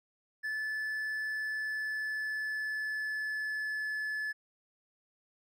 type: tone with pitch glide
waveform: triangle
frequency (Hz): 1737 to 1725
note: A6 to A6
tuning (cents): -23 to -35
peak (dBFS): -31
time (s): 0.43-4.33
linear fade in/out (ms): 20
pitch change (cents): -12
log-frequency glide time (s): 1.32-3.86
effects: none